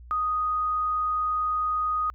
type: tone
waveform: sine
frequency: 1244.5 Hz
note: D#6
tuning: in tune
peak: -23 dBFS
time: 0.11-2.1 s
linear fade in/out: 0 ms
effects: added 60 Hz sine -43 dBFS peak until 2.14 s